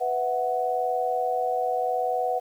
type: chord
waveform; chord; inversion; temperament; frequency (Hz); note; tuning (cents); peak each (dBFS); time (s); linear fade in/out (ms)
sine; B suspended fourth; none; equal with one note detuned; 496.2 / 659.3 / 740; B4 / E5 / F#5; +8 / 0 / 0; -28 / -31 / -25; 0-2.4; 20
effects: 9-bit